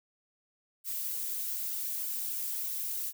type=noise with flanger; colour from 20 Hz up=violet; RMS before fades=-35 dBFS; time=0.84-3.13 s; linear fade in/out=50 ms; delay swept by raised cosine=1.3 to 3.5 ms; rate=3.3 Hz; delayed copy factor=+0.65; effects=none